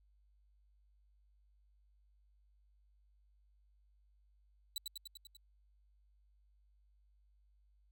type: tone with echo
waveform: sawtooth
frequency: 3951 Hz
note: B7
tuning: in tune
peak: -34 dBFS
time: 4.76-4.78 s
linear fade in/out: 2 ms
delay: 98 ms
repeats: 6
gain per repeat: -3 dB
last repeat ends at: 5.368 s
effects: added 50 Hz sine -67 dBFS peak until 7.91 s